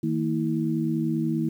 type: tone cluster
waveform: sine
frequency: 158.8 / 229.1 / 323.9 Hz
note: D#3 / A#3 / E4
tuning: +36 / -30 / -30 cents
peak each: -27 dBFS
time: 0.03-1.49 s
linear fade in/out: 5 ms
effects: 9-bit